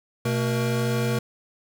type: tone cluster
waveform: square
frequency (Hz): 124.5 / 225.2 / 473.6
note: B2 / A3 / A#4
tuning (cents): +14 / +40 / +27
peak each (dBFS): -25 / -29 / -29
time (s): 0.25-1.19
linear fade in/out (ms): 5
effects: none